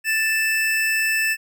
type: tone pair together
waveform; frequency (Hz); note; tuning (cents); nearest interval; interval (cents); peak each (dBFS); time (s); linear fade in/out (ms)
square; 1764.4 / 2633; A6 / E7; +4 / -3; perfect fifth; 693; -22; 0.04-1.37; 50
effects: none